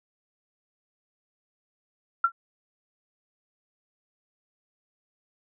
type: tone with exponential decay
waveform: sine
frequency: 1364 Hz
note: F6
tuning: 41 cents flat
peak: -14 dBFS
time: 2.24-2.32 s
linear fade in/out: 5 ms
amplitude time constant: 17 ms
effects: none